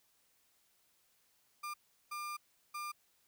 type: tone bursts at uneven times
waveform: 35% pulse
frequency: 1200 Hz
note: D6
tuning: 37 cents sharp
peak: -38 dBFS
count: 3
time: 1.63-1.74 / 2.11-2.37 / 2.74-2.92 s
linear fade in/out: 10 ms
effects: white hiss -73 dBFS RMS until 3.27 s